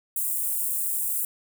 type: high-pass noise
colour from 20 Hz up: white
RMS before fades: -27 dBFS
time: 0.16-1.25 s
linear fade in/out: 2 ms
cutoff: 8100 Hz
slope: 48 dB/octave
effects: none